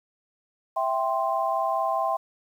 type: chord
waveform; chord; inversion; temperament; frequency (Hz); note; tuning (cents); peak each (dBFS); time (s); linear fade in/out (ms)
sine; C major; first; equal; 659.3 / 784 / 1046.5; E5 / G5 / C6; 0 / 0 / 0; -27; 0.76-2.17; 10
effects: 9-bit